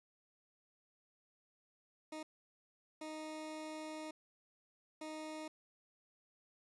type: tone bursts at uneven times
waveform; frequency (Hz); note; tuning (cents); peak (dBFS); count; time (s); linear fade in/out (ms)
20% pulse; 310.8; D#4; -2; -39; 3; 2.12-2.23 / 3.01-4.11 / 5.01-5.48; 5
effects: resampled to 24000 Hz + 12-bit